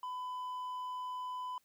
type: tone with hard clipping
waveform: sine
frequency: 1003 Hz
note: B5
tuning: 26 cents sharp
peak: -39 dBFS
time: 0.03-1.58 s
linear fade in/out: 2 ms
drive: 3 dB
effects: white hiss -74 dBFS RMS until 1.64 s + high-pass 80 Hz 12 dB/octave